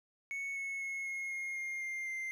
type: tone with pitch steps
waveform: triangle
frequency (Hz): 2212 / 2194 / 2177 / 2159 / 2142 / 2124 / 2107 / 2090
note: C#7 / C#7 / C#7 / C#7 / C7 / C7 / C7 / C7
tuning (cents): -4 / -18 / -32 / -46 / +40 / +25 / +12 / -2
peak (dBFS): -35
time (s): 0.31-2.31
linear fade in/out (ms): 0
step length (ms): 250
effects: none